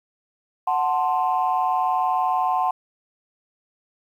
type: chord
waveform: sine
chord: F# diminished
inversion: none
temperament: equal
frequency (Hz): 740 / 880 / 1046.5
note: F#5 / A5 / C6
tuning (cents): 0 / 0 / 0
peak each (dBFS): -21 / -24 / -23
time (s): 0.67-2.71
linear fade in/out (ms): 5
effects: tanh soft clip ceiling -11 dBFS + 9-bit